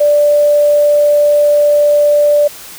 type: tone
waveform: sine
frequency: 587.3 Hz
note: D5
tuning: in tune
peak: -6 dBFS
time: 0-2.48 s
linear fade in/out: 10 ms
effects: white hiss -32 dBFS RMS until 2.78 s